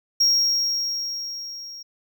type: tone with level ramp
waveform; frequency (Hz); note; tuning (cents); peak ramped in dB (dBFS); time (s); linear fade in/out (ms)
triangle; 5588; F8; 0; -13 to -35; 0.2-1.83; 10
effects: none

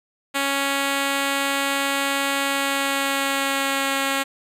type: tone with pitch glide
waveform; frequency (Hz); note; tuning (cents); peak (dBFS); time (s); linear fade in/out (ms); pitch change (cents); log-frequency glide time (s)
5% pulse; 277.2 to 273.4; C#4 to C#4; 0 to -24; -9; 0.34-4.24; 20; -24; 2.44-3.97
effects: resampled to 32000 Hz

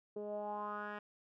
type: tone with low-pass filter sweep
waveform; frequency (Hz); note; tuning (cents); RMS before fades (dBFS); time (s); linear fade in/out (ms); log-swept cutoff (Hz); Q
10% pulse; 207.8; G#3; +1; -42; 0.16-0.99; 5; 450 to 2000; 4.7
effects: none

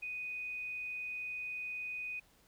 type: tone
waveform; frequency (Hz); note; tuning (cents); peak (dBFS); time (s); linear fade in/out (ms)
sine; 2489; D#7; 0; -38; 0.02-2.2; 10
effects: pink hiss -67 dBFS RMS until 2.47 s

